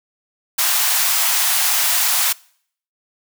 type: high-pass noise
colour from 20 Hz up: white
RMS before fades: -17 dBFS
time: 0.58-2.33 s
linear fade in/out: 10 ms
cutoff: 680 Hz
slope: 48 dB/octave
effects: noise-tail reverb RT60 0.6 s tail -24 dB re dry